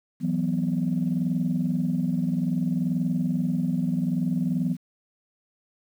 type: chord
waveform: sine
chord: E suspended second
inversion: none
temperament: just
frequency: 164.81 / 185.42 / 247.2 Hz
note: E3 / F#3 / B3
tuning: 0 / +4 / +2 cents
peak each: -26 dBFS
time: 0.2-4.77 s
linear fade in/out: 50 ms
effects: tanh soft clip ceiling -15 dBFS + 9-bit